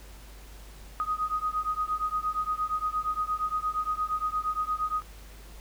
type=beating tone pair; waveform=sine; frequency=1244.5 / 1253.1 Hz; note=D#6 / D#6; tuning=0 / +12 cents; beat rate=8.6 Hz; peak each=-30 dBFS; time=1-5.02 s; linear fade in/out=0 ms; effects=added 50 Hz sine -45 dBFS peak until 5.6 s + pink hiss -52 dBFS RMS until 5.6 s